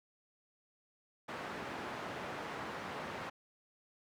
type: band-pass noise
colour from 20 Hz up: white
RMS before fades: -43 dBFS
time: 1.28-3.3 s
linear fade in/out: 10 ms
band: 110 to 1400 Hz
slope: 12 dB/octave
effects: none